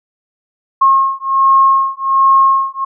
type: beating tone pair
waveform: sine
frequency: 1079 / 1080.3 Hz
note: C#6 / C#6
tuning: -47 / -45 cents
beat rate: 1.3 Hz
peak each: -11 dBFS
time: 0.81-2.85 s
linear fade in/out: 10 ms
effects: none